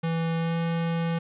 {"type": "tone with pitch glide", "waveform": "square", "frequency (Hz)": [164.81, 166.72], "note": ["E3", "E3"], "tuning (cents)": [0, 20], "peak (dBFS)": -25, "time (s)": [0.03, 1.19], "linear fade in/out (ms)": 10, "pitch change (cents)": 20, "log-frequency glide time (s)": [0.37, 0.57], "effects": ["resampled to 8000 Hz", "9-bit"]}